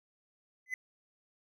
triangle tone with exponential growth, 2025 Hz, B6, 43 cents sharp, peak -27 dBFS, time 0.66-0.74 s, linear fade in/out 2 ms, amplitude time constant 16 ms, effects none

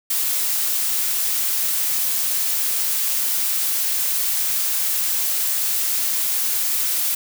blue noise, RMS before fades -21 dBFS, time 0.1-7.15 s, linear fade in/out 5 ms, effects none

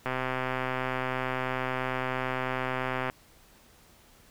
click train, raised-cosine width 0.5 ms, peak -15 dBFS, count 393, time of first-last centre 0.06-3.099 s, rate 129 Hz, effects pink hiss -58 dBFS RMS until 4.3 s

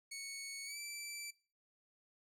15% pulse tone with pitch glide, 2217 to 2329 Hz, C#7 to D7, 0 to -15 cents, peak -37 dBFS, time 0.11-1.31 s, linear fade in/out 10 ms, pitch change +85 cents, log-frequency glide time 0.65-0.78 s, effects noise-tail reverb RT60 0.4 s tail -22 dB re dry

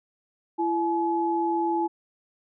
sine tone pair together, 336.8 / 852 Hz, E4 / G#5, +37 / +44 cents, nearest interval octave + major third, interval 1607 cents, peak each -25 dBFS, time 0.58-1.88 s, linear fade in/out 20 ms, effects none

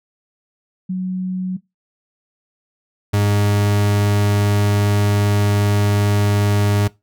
sine / 40% pulse tone pair in turn, 184.9 / 102.52 Hz, F#3 / G#2, -1 / -22 cents, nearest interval minor seventh, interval 1021 cents, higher first, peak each -19 / -13 dBFS, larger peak second, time 0.89-1.57 / 3.13-6.88 s, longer second, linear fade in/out 10 ms, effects noise-tail reverb RT60 0.2 s tail -20 dB re dry

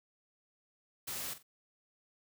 white noise with echo, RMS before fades -40 dBFS, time 1.07-1.34 s, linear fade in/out 10 ms, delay 45 ms, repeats 2, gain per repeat -12 dB, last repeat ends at 1.43 s, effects none

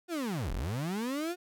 35% pulse linear two-way sweep, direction down then up, 365.3 to 32.5 to 365.3 Hz, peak -30 dBFS, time 0.08-1.36 s, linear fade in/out 50 ms, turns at 0.53 s, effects none

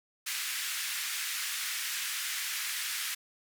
pink band-pass noise, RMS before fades -35 dBFS, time 0.26-3.15 s, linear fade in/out 10 ms, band 1600 to 16000 Hz, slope 24 dB/octave, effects none

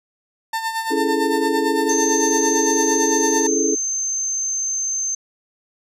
30% pulse tone with tremolo, 898 Hz, A5, 35 cents sharp, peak -17 dBFS, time 0.53-3.47 s, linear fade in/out 5 ms, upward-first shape sine, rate 8.9 Hz, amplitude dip 60%
sine chord, A major seventh, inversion first, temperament equal, 277.2 / 329.6 / 415.3 / 440 Hz, C#4 / E4 / G#4 / A4, 0 / 0 / 0 / 0 cents, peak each -23 dBFS, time 0.9-3.76 s, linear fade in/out 20 ms
sine tone, 6272 Hz, G8, in tune, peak -20 dBFS, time 1.89-5.15 s, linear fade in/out 5 ms
effects resampled to 32000 Hz

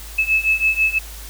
sine beating tone pair, 2600 / 2606.1 Hz, E7 / E7, -24 / -20 cents, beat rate 6.1 Hz, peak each -19 / -17 dBFS, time 0.18-0.99 s, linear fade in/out 10 ms, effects added 52 Hz sine -34 dBFS peak until 1.29 s + white hiss -38 dBFS RMS until 1.29 s

